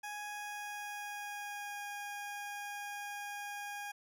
20% pulse tone with pitch glide, 831 to 817.2 Hz, G#5 to G#5, +1 to -28 cents, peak -36 dBFS, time 0.03-3.92 s, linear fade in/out 10 ms, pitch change -29 cents, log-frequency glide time 0.24-1.87 s, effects none

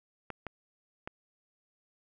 clicks, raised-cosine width 0.5 ms, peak -23 dBFS, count 3, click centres 0.303 / 0.467 / 1.075 s, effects none

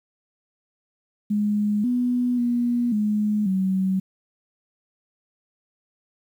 sine tone with pitch steps, 208.2 / 246.2 / 240.6 / 210.5 / 189.5 Hz, G#3 / B3 / B3 / G#3 / F#3, +5 / -5 / -45 / +24 / +42 cents, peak -19 dBFS, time 1.3-4 s, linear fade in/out 10 ms, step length 540 ms, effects 9-bit

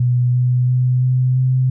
sine tone with pitch steps, 123.47 / 124.83 / 126.21 / 127.6 / 129.01 Hz, B2 / B2 / B2 / C3 / C3, 0 / +19 / +38 / -43 / -24 cents, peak -12 dBFS, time 0-1.7 s, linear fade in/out 5 ms, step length 340 ms, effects none

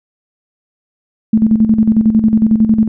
sine tone with tremolo, 220 Hz, A3, in tune, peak -5 dBFS, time 1.33-2.88 s, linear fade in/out 5 ms, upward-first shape square, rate 11 Hz, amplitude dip 65%, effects none

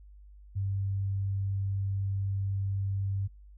sine tone, 98 Hz, G2, in tune, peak -28 dBFS, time 0.55-3.28 s, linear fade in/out 20 ms, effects noise-tail reverb RT60 0.2 s tail -25 dB re dry + added 50 Hz sine -49 dBFS peak until 3.57 s

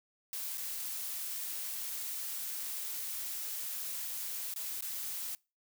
blue noise with dropouts, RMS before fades -39 dBFS, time 0.33-5.35 s, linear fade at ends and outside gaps 1 ms, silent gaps 0.574-0.579 / 4.539-4.561 / 4.809-4.823 s, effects noise-tail reverb RT60 0.3 s tail -25 dB re dry

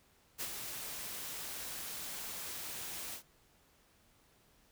white noise with ADSR envelope, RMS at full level -38 dBFS, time 0.38-3.23 s, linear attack 33 ms, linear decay 63 ms, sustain -5 dB, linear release 100 ms, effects pink hiss -68 dBFS RMS until 4.71 s

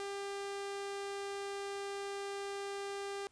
sawtooth tone, 398.4 Hz, G4, 28 cents sharp, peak -35 dBFS, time 0-3.27 s, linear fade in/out 0 ms, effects pink hiss -70 dBFS RMS until 3.31 s + resampled to 22050 Hz

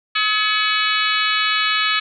harmonic tone with a mistuned harmonic, 426.2 Hz, G#4, 45 cents sharp, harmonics 3 / 4 / 5 / 6 / 7 / 8 / 9 / 10, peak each -22 / -23 / -24 / -25 / -25 / -26 / -27 / -27 dBFS, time 0.15-2 s, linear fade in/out 10 ms, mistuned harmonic 5, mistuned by +88 cents, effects none

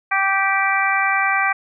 harmonic tone, 390 Hz, G4, 9 cents flat, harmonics 2 / 3 / 4 / 5 / 6, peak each -22 / -22 / -22 / -22 / -22 dBFS, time 0.11-1.53 s, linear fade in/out 10 ms, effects none

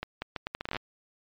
accelerating click train, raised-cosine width 0.3 ms, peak -16 dBFS, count 13, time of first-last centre 0.03-0.766 s, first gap 190 ms, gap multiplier 0.75, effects low-pass 5000 Hz 12 dB/octave + MP3 96 kbps

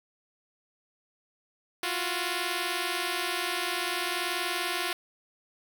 5% pulse tone pair together, 344.1 / 364.6 Hz, F4 / F#4, -26 / -25 cents, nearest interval minor second, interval 101 cents, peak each -20 dBFS, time 1.83-4.93 s, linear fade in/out 2 ms, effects none

